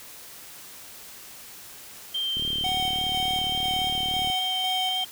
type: tone with vibrato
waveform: sine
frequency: 3148 Hz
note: G7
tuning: 7 cents sharp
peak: -25 dBFS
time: 2.14-5.05 s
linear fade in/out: 10 ms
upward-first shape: triangle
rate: 3.6 Hz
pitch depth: 12 cents each way
type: click train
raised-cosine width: 3 ms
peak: -25 dBFS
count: 73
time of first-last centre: 2.37-4.3 s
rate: 37.3 Hz
type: tone with tremolo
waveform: square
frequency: 745 Hz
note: F#5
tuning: 12 cents sharp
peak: -28 dBFS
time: 2.64-5.04 s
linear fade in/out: 5 ms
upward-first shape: square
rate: 2 Hz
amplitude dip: 35%
effects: white hiss -44 dBFS RMS until 5.11 s